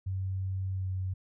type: tone with pitch glide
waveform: sine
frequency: 94.9 to 93.59 Hz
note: F#2 to F#2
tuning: +44 to +20 cents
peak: -30 dBFS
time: 0.06-1.14 s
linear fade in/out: 10 ms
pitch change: -24 cents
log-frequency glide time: 0.74-0.88 s
effects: none